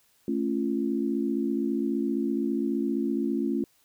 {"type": "chord", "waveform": "sine", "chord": "A augmented", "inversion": "none", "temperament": "just", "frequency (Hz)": [220, 275, 343.8], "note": ["A3", "C#4", "E#4"], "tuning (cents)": [0, -14, -27], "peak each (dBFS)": [-29, -28, -30], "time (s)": [0.28, 3.64], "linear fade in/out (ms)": 2, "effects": ["white hiss -65 dBFS RMS until 3.84 s"]}